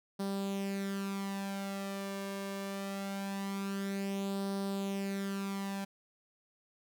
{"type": "tone with flanger", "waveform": "sawtooth", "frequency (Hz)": 196.8, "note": "G3", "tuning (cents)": 7, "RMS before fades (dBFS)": -37, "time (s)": [0.19, 5.85], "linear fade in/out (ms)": 10, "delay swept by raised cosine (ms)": [0.21, 1.81], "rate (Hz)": 0.23, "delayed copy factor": 0.6, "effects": []}